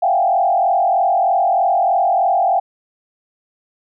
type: tone with frequency modulation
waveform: sine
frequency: 740 Hz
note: F#5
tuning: in tune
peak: -12 dBFS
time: 0.02-2.6 s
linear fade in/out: 10 ms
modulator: 43.2 Hz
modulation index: 1.6
effects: none